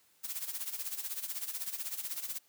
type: noise with tremolo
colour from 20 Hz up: blue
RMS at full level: -36 dBFS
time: 0.23-2.39 s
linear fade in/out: 20 ms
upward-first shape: sine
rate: 16 Hz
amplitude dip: 75%
effects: white hiss -68 dBFS RMS until 2.48 s + high-pass 80 Hz 12 dB/octave